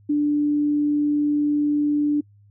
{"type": "tone", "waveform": "sine", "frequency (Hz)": 294.1, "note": "D4", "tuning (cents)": 3, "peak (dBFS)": -17, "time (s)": [0.09, 2.21], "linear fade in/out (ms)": 10, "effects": ["noise-tail reverb RT60 0.1 s tail -26 dB re dry", "added 102 Hz sine -50 dBFS peak until 2.5 s"]}